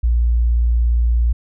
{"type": "tone", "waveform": "sine", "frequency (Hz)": 58.6, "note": "A#1", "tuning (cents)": 10, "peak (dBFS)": -12, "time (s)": [0.03, 1.33], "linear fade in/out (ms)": 10, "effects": []}